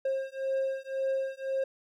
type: beating tone pair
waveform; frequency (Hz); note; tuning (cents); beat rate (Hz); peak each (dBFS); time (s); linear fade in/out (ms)
triangle; 534 / 535.9; C5 / C5; +35 / +41; 1.9; -30; 0.05-1.64; 5
effects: none